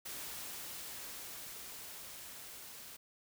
white noise with level ramp, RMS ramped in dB -44 to -51 dBFS, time 0.05-2.97 s, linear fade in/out 10 ms, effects none

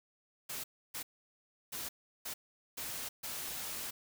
white noise bursts at uneven times, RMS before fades -41 dBFS, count 6, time 0.49-0.64 / 0.94-1.03 / 1.72-1.89 / 2.25-2.34 / 2.77-3.09 / 3.23-3.91 s, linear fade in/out 10 ms, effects none

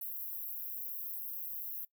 pink high-pass noise, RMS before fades -41 dBFS, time 0.01-1.85 s, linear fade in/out 5 ms, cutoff 12000 Hz, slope 96 dB/octave, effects noise-tail reverb RT60 0.1 s tail -20 dB re dry

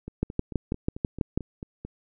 two click trains, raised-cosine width 3 ms, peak -23 / -11 dBFS, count 9 / 8, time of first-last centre 0.08-1.85 / 0.23-1.376 s, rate 4.52 / 6.11 Hz, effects none

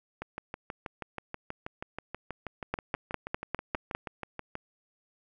two click trains, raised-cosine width 0.5 ms, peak -14 / -21 dBFS, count 7 / 28, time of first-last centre 2.74-3.95 / 0.22-4.554 s, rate 4.96 / 6.23 Hz, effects none

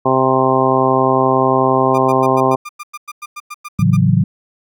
harmonic tone, 131.2 Hz, C3, 5 cents sharp, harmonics 1 / 2 / 3 / 4 / 5 / 6 / 7 / 8, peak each -22 / -19 / -17 / -20 / -19 / -19 / -21 / -17 dBFS, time 0.05-2.56 s, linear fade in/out 10 ms
30% pulse tone bursts, 1200 Hz, D6, 37 cents sharp, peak -23 dBFS, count 15, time 1.94-3.97 s, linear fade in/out 10 ms, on 42 ms, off 100 ms
sine chord, F# minor seventh, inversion first, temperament equal, 110 / 138.59 / 164.81 / 185 Hz, A2 / C#3 / E3 / F#3, 0 / 0 / 0 / 0 cents, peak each -15 dBFS, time 3.79-4.24 s, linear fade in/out 5 ms
effects none

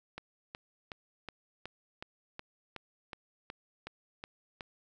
click train, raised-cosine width 0.3 ms, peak -25 dBFS, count 13, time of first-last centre 0.18-4.608 s, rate 2.71 Hz, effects none

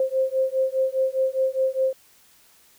sine beating tone pair, 524 / 528.9 Hz, C5 / C5, +2 / +19 cents, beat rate 4.9 Hz, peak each -23 dBFS, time 0-1.93 s, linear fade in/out 2 ms, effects white hiss -56 dBFS RMS until 2.78 s

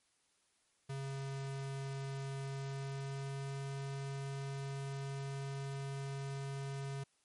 square tone with pitch glide, 136.6 to 137.63 Hz, C#3 to C#3, -25 to -12 cents, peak -40 dBFS, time 0.89-7.04 s, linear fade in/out 10 ms, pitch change +13 cents, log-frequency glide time 2.37-3.59 s, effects white hiss -75 dBFS RMS until 7.24 s + MP3 48 kbps

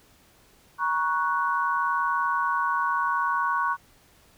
sine chord, F# major, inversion first, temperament equal with one note detuned, 948.1 / 1108.7 / 1480 Hz, A#5 / C#6 / F#6, +29 / 0 / 0 cents, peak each -28 / -25 / -28 dBFS, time 0.78-3.77 s, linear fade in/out 50 ms, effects pink hiss -58 dBFS RMS until 4.37 s

